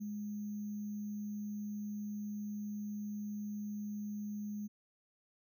sine tone with sample-and-hold, 207.7 Hz, G#3, in tune, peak -38 dBFS, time 0-4.68 s, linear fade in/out 20 ms, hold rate 6300 Hz, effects none

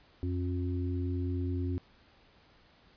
harmonic tone, 89.5 Hz, F2, 43 cents sharp, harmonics 1 / 3 / 4, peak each -31 / -36 / -41 dBFS, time 0.23-1.78 s, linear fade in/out 0 ms, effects pink hiss -62 dBFS RMS until 2.96 s + resampled to 11025 Hz

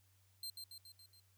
sawtooth tone with echo, 4156 Hz, C8, 12 cents flat, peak -40 dBFS, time 0.43-0.5 s, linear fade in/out 2 ms, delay 140 ms, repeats 5, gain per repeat -4 dB, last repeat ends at 1.2 s, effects added 95 Hz sine -70 dBFS peak until 1.37 s + white hiss -75 dBFS RMS until 1.37 s

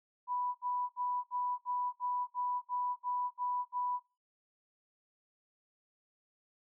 sine tone bursts, 987.8 Hz, B5, in tune, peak -32 dBFS, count 11, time 0.27-4 s, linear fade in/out 50 ms, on 280 ms, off 65 ms, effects noise-tail reverb RT60 0.3 s tail -19 dB re dry

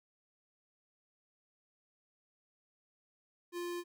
square tone, 349.2 Hz, F4, in tune, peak -38 dBFS, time 3.52-3.84 s, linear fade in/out 50 ms, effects none

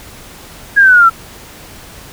sine exponential sweep, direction down, 1661.2 to 1322 Hz, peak -3 dBFS, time 0.76-1.1 s, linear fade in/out 20 ms, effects pink hiss -35 dBFS RMS until 2.12 s

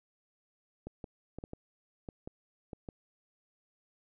clicks, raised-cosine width 2 ms, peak -28 dBFS, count 9, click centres 0.87 / 1.042 / 1.386 / 1.439 / 1.534 / 2.088 / 2.275 / 2.732 / 2.888 s, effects none

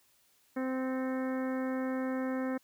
harmonic tone with a mistuned harmonic, 260 Hz, C4, 11 cents flat, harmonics 1 / 2 / 3 / 4 / 5 / 6 / 7 / 8, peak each -32 / -37 / -46 / -47 / -47 / -49 / -47 / -53 dBFS, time 0.56-2.58 s, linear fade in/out 10 ms, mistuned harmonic 8, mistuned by +80 cents, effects white hiss -68 dBFS RMS until 2.63 s

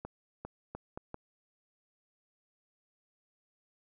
accelerating click train, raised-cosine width 1 ms, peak -26 dBFS, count 5, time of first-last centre 0.05-1.144 s, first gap 400 ms, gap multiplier 0.75, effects none

